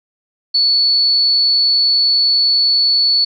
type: tone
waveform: sine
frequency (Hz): 4435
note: C#8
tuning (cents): 0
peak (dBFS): -10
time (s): 0.54-3.25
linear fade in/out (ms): 10
effects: none